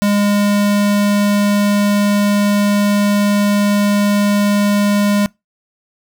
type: tone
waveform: square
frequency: 204.4 Hz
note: G#3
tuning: 27 cents flat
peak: -12 dBFS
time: 0.02-5.26 s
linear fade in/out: 0 ms
effects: noise-tail reverb RT60 0.2 s tail -24 dB re dry